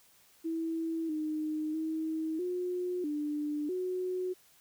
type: tone with pitch steps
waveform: sine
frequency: 326.7 / 308.4 / 317.9 / 359.8 / 296.9 / 366.8 Hz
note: E4 / D#4 / D#4 / F#4 / D4 / F#4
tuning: -15 / -15 / +37 / -48 / +19 / -15 cents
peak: -31 dBFS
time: 0.44-4.34 s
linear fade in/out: 20 ms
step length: 650 ms
effects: white hiss -63 dBFS RMS until 4.6 s